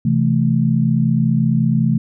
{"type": "chord", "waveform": "sine", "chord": "A minor", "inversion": "first", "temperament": "equal with one note detuned", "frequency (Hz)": [130.81, 165.39, 220], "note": ["C3", "E3", "A3"], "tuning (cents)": [0, 6, 0], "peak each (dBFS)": -17, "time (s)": [0.05, 1.98], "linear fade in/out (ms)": 5, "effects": []}